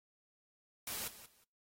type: noise with echo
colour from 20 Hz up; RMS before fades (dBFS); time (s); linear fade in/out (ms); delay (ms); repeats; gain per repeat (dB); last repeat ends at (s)
white; -41; 0.87-1.08; 2; 180; 2; -14; 1.44
effects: noise-tail reverb RT60 0.4 s tail -25 dB re dry + AAC 48 kbps